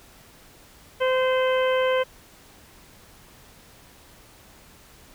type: harmonic tone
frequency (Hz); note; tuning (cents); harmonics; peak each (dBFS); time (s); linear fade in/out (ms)
516; C5; -24; 1 / 2 / 3 / 4 / 5 / 6; -20 / -28 / -31 / -33 / -36 / -34; 1-2.04; 20
effects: pink hiss -51 dBFS RMS until 5.14 s